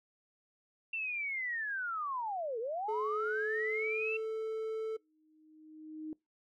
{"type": "linear two-way sweep", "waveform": "sine", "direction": "down then up", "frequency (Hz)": [2709, 432.3, 2709], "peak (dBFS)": -34, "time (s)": [0.93, 4.17], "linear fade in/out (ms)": 5, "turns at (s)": 2.59}
{"type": "tone with pitch glide", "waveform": "triangle", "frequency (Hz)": [427.6, 440.9], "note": ["A4", "A4"], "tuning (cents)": [-49, 4], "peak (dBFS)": -32, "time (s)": [2.88, 4.97], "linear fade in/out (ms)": 10, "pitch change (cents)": 53, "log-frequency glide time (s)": [3.1, 4.2]}
{"type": "tone with exponential growth", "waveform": "sine", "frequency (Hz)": 311.1, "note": "D#4", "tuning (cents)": 0, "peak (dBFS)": -37, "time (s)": [4.93, 6.13], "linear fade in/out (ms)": 1, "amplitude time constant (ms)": 260}
{"effects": ["noise-tail reverb RT60 0.2 s tail -24 dB re dry"]}